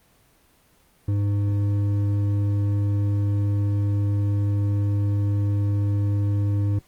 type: tone with hard clipping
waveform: sine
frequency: 101.5 Hz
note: G#2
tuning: 39 cents flat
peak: -21 dBFS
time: 1.08-6.79 s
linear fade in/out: 5 ms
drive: 7 dB
effects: pink hiss -59 dBFS RMS until 6.87 s + Opus 24 kbps